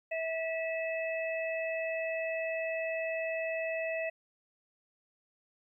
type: harmonic tone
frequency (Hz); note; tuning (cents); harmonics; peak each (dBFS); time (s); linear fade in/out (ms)
650; E5; -24; 1 / 3 / 4; -33 / -40 / -39; 0.11-4.1; 10
effects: 12-bit